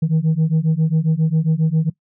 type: beating tone pair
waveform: sine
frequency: 155.56 / 162.96 Hz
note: D#3 / E3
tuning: 0 / -20 cents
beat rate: 7.4 Hz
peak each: -15 dBFS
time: 0.02-1.9 s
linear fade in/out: 10 ms
effects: noise-tail reverb RT60 0.1 s tail -21 dB re dry + tanh soft clip ceiling -11 dBFS